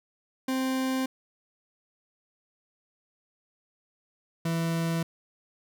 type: tone pair in turn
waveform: 40% pulse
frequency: 261.6 / 165.61 Hz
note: C4 / E3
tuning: 0 / +8 cents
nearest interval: minor sixth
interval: 792 cents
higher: first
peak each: -25 dBFS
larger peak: neither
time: 0.48-1.06 / 4.45-5.03 s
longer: neither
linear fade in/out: 5 ms
effects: none